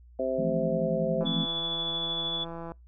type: harmonic tone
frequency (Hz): 130.81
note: C3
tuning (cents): 0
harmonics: 2 / 3 / 4 / 5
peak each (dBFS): -35 / -35 / -29 / -31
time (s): 0.19-1.24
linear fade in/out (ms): 5
type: chord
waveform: sine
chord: F major seventh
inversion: third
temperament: just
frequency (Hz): 163.7 / 174.61 / 218.3 / 261.9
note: E3 / F3 / A3 / C4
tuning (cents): -12 / 0 / -13 / +2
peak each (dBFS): -33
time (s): 0.38-1.46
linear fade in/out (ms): 10
type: click train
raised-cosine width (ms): 1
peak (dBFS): -26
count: 253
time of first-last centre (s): 1.21-2.719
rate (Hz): 167
type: tone with tremolo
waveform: sine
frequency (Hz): 3436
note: A7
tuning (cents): -42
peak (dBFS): -28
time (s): 1.25-2.45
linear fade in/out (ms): 20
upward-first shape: sine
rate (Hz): 13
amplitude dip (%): 25
effects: noise-tail reverb RT60 0.2 s tail -25 dB re dry + added 60 Hz sine -50 dBFS peak until 2.87 s